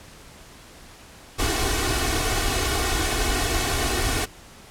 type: noise with comb filter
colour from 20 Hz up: pink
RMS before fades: -23 dBFS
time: 1.38-4.26 s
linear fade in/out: 20 ms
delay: 2.7 ms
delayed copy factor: +0.8
effects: pink hiss -46 dBFS RMS until 4.7 s + low-pass 11000 Hz 12 dB/octave